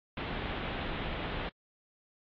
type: low-pass noise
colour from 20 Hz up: pink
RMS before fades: -37 dBFS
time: 0.17-1.49 s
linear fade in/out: 2 ms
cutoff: 3600 Hz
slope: 48 dB/octave
effects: AAC 32 kbps